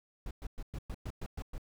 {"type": "noise bursts", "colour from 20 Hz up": "brown", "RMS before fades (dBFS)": -39, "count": 9, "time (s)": [0.26, 1.581], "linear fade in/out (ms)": 2, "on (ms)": 49, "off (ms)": 110, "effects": []}